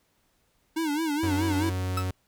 square tone with vibrato, 308 Hz, D#4, 17 cents flat, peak -26 dBFS, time 0.76-1.7 s, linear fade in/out 10 ms, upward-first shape sine, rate 4.7 Hz, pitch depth 120 cents each way
45% pulse tone, 92.5 Hz, F#2, in tune, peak -27 dBFS, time 1.23-2.11 s, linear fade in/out 5 ms
40% pulse tone with exponential decay, 1303 Hz, E6, 20 cents flat, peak -24 dBFS, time 1.97-2.09 s, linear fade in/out 5 ms, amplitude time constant 26 ms
effects pink hiss -69 dBFS RMS until 2.27 s

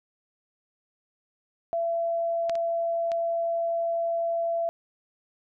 sine tone, 673 Hz, E5, 36 cents sharp, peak -24 dBFS, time 1.73-4.69 s, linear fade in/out 0 ms
clicks, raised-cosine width 0.2 ms, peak -16 / -24 / -22 dBFS, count 3, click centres 2.496 / 2.554 / 3.118 s
effects none

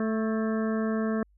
harmonic tone with a mistuned harmonic, 220 Hz, A3, in tune, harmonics 1 / 2 / 3 / 5 / 6 / 7 / 8, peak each -26 / -32 / -36 / -40 / -42 / -43 / -44 dBFS, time 0-1.23 s, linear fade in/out 2 ms, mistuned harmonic 7, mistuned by +59 cents, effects added 50 Hz sine -59 dBFS peak until 1.37 s

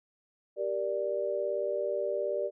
sine chord, G minor, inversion none, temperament just, 392 / 470.4 / 588 Hz, G4 / Bb4 / D5, 0 / +16 / +2 cents, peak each -34 / -35 / -31 dBFS, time 0.56-2.51 s, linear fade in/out 50 ms, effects none

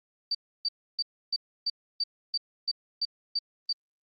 sine tone bursts, 4629 Hz, D8, 26 cents flat, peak -25 dBFS, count 11, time 0.31-3.728 s, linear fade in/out 5 ms, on 38 ms, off 300 ms, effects Opus 48 kbps

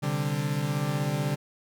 40% pulse chord, C suspended second, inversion none, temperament equal, 130.81 / 146.83 / 196 Hz, C3 / D3 / G3, 0 / 0 / 0 cents, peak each -31 / -27 / -33 dBFS, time 0.02-1.36 s, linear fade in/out 20 ms, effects none

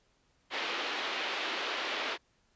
white band-pass noise, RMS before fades -35 dBFS, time 0.5-2.18 s, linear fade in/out 50 ms, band 300 to 3600 Hz, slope 24 dB/octave, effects pink hiss -71 dBFS RMS until 2.55 s + resampled to 16000 Hz

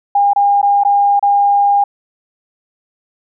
sine tone with dropouts, 808 Hz, G#5, 48 cents flat, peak -8 dBFS, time 0.15-1.84 s, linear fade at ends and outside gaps 5 ms, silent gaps 0.334-0.36 / 0.616-0.628 / 0.836-0.849 / 1.195-1.226 s, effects none

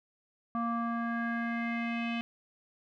square tone with low-pass filter sweep, 233.1 Hz, A#3, in tune, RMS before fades -33 dBFS, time 0.55-2.21 s, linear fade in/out 0 ms, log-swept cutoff 1100 to 2800 Hz, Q 4.7, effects none

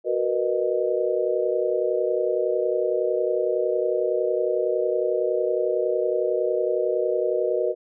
sine chord, B major seventh, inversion second, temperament just, 370.4 / 463 / 493.9 / 617.4 Hz, F#4 / A#4 / B4 / D#5, +2 / -12 / 0 / -14 cents, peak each -26 dBFS, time 0.04-7.75 s, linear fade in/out 50 ms, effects none

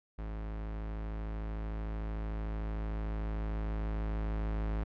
45% pulse tone with level ramp, 53.4 Hz, G#1, 49 cents sharp, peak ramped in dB -37 to -31 dBFS, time 0.18-4.84 s, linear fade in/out 10 ms, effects low-pass 2000 Hz 12 dB/octave

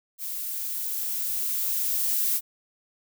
violet noise with level ramp, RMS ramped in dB -33 to -24 dBFS, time 0.18-2.41 s, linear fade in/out 50 ms, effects none

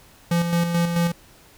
square tone with tremolo, 170.9 Hz, F3, 37 cents flat, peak -18 dBFS, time 0.31-1.12 s, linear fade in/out 5 ms, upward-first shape square, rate 4.6 Hz, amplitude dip 45%, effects pink hiss -51 dBFS RMS until 1.57 s

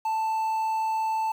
triangle tone with quantisation, 883 Hz, A5, 6 cents sharp, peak -22 dBFS, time 0.05-1.32 s, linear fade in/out 5 ms, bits 8, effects none

